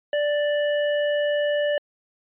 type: tone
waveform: square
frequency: 587.3 Hz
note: D5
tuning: in tune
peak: -21 dBFS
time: 0.13-1.78 s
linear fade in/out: 2 ms
effects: resampled to 8000 Hz